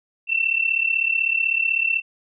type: tone pair together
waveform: sine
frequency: 2672 / 2708 Hz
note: E7 / E7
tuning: +23 / +46 cents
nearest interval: unison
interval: 23 cents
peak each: -21 dBFS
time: 0.27-2.02 s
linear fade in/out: 50 ms
effects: none